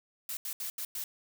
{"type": "noise bursts at uneven times", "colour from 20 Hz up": "blue", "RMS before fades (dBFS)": -37, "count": 5, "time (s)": [[0.29, 0.37], [0.45, 0.53], [0.6, 0.7], [0.78, 0.85], [0.95, 1.04]], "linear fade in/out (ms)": 2, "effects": []}